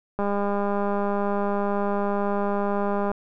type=click train; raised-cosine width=1 ms; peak=-13 dBFS; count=592; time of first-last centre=0.19-3.116 s; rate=202 Hz; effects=none